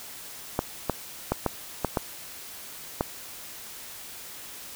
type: clicks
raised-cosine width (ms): 1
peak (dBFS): -9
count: 7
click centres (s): 0.591 / 0.897 / 1.32 / 1.463 / 1.847 / 1.972 / 3.009
effects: white hiss -42 dBFS RMS until 4.75 s